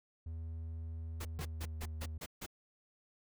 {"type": "tone with pitch glide", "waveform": "triangle", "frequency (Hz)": [81.2, 78.84], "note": ["E2", "D#2"], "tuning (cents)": [-26, 23], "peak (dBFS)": -38, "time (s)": [0.26, 2.18], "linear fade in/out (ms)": 5, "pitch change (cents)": -51, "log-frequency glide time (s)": [1.21, 1.8]}
{"type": "noise bursts", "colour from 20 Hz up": "pink", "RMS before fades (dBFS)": -44, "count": 7, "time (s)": [1.2, 2.464], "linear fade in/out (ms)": 10, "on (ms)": 52, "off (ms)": 150}
{"type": "tone with exponential decay", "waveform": "square", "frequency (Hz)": 151.1, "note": "D3", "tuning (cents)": 50, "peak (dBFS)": -36, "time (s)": [1.39, 1.48], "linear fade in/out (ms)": 0, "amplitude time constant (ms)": 19}
{"effects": []}